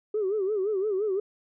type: tone with vibrato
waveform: sine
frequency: 403.1 Hz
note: G4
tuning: 48 cents sharp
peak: -23 dBFS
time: 0.14-1.2 s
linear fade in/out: 5 ms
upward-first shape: sine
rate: 5.8 Hz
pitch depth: 140 cents each way
effects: tanh soft clip ceiling -20 dBFS